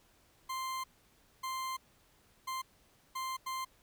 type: tone bursts at uneven times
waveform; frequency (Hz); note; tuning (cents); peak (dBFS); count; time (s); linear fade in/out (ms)
40% pulse; 1046.5; C6; 0; -35; 5; 0.49-0.84 / 1.43-1.77 / 2.47-2.62 / 3.15-3.37 / 3.46-3.65; 10
effects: pink hiss -67 dBFS RMS until 3.82 s